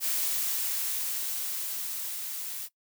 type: noise with level ramp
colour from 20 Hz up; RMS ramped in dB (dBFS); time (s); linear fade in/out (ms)
blue; -28 to -37; 0-2.69; 50
effects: noise-tail reverb RT60 0.1 s tail -19 dB re dry